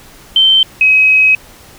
sine tone pair in turn, 3108 / 2542 Hz, G7 / D#7, -16 / +36 cents, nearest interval minor third, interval 348 cents, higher first, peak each -5 dBFS, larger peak neither, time 0.36-0.63 / 0.81-1.35 s, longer second, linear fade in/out 2 ms, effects pink hiss -39 dBFS RMS until 1.78 s

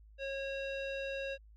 square tone with low-pass filter, 546 Hz, C#5, 26 cents flat, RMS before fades -39 dBFS, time 0.18-1.38 s, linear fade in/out 50 ms, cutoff 3200 Hz, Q 3, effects added 53 Hz sine -55 dBFS peak until 1.56 s

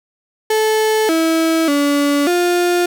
35% pulse tone with pitch steps, 435.2 / 325.1 / 286.5 / 352.3 Hz, A4 / E4 / D4 / F4, -19 / -24 / -43 / +15 cents, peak -11 dBFS, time 0.5-2.86 s, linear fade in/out 5 ms, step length 590 ms, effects none

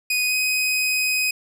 sawtooth tone with pitch glide, 2489 to 2512 Hz, D#7 to D#7, 0 to +16 cents, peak -16 dBFS, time 0.1-1.31 s, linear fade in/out 5 ms, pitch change +16 cents, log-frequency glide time 0.26-0.34 s, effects none

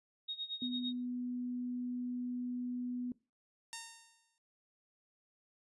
sine tone with tremolo, 3741 Hz, A#7, 5 cents sharp, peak -36 dBFS, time 0.28-0.93 s, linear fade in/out 10 ms, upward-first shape sine, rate 8.9 Hz, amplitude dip 85%
sine tone, 246.9 Hz, B3, in tune, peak -36 dBFS, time 0.62-3.12 s, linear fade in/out 2 ms
5% pulse tone with exponential decay, 917 Hz, A#5, 29 cents flat, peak -29 dBFS, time 3.73-4.38 s, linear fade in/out 0 ms, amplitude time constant 140 ms
effects noise-tail reverb RT60 0.3 s tail -21 dB re dry + resampled to 24000 Hz

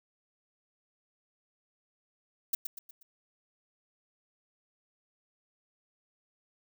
violet noise with echo, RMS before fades -28 dBFS, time 2.53-2.55 s, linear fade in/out 5 ms, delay 120 ms, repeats 4, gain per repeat -7 dB, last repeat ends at 3.03 s, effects none

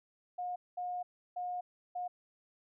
sine tone bursts at uneven times, 718 Hz, F5, 48 cents sharp, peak -35 dBFS, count 4, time 0.38-0.56 / 0.77-1.03 / 1.36-1.61 / 1.95-2.08 s, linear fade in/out 10 ms, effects none

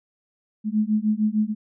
sine beating tone pair, 210.6 / 217.2 Hz, G#3 / A3, +24 / -22 cents, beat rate 6.6 Hz, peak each -22 dBFS, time 0.64-1.55 s, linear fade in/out 50 ms, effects none

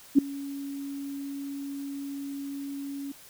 sine tone with ADSR envelope, 279.2 Hz, C#4, 13 cents sharp, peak -11 dBFS, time 0.15-3.12 s, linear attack 35 ms, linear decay 5 ms, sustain -22 dB, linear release 6 ms, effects white hiss -51 dBFS RMS until 3.29 s

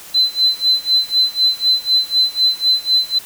sine tone with tremolo, 4045 Hz, B7, 41 cents sharp, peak -9 dBFS, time 0.14-3.19 s, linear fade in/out 10 ms, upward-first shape sine, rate 4 Hz, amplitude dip 95%, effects white hiss -37 dBFS RMS until 3.25 s

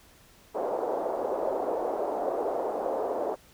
pink band-pass noise, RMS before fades -30 dBFS, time 0.54-3.36 s, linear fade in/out 20 ms, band 410 to 770 Hz, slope 24 dB/octave, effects pink hiss -57 dBFS RMS until 3.53 s

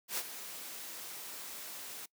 white noise with ADSR envelope, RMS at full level -34 dBFS, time 0.08-2.06 s, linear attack 95 ms, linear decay 49 ms, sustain -11 dB, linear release 8 ms, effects noise-tail reverb RT60 0.1 s tail -23 dB re dry + high-pass 200 Hz 12 dB/octave

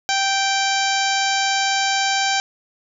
harmonic tone, 782 Hz, G5, 4 cents flat, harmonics 1 / 2 / 3 / 4 / 5 / 6 / 7 / 8 / 9, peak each -21 / -24 / -26 / -27 / -28 / -29 / -29 / -30 / -31 dBFS, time 0.09-2.4 s, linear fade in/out 0 ms, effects none

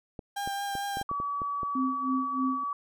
clicks, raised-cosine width 2 ms, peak -25 dBFS, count 9, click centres 0.192 / 0.475 / 0.753 / 0.971 / 1.014 / 1.114 / 1.201 / 1.418 / 1.632 s
35% pulse tone with vibrato, 800 Hz, G5, 35 cents sharp, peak -29 dBFS, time 0.36-1.03 s, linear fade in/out 10 ms, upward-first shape triangle, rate 4.5 Hz, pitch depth 15 cents each way
sine tone, 1142 Hz, D6, 49 cents flat, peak -29 dBFS, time 1.09-2.73 s, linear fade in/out 2 ms
sine tone with tremolo, 262 Hz, C4, 2 cents sharp, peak -25 dBFS, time 1.75-2.64 s, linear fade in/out 5 ms, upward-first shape sine, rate 3.2 Hz, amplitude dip 90%
effects none

